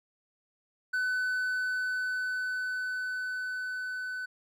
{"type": "tone with level ramp", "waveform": "triangle", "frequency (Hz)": 1505, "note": "F#6", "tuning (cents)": 29, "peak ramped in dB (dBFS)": [-25, -32], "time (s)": [0.93, 4.26], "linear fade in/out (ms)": 10, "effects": []}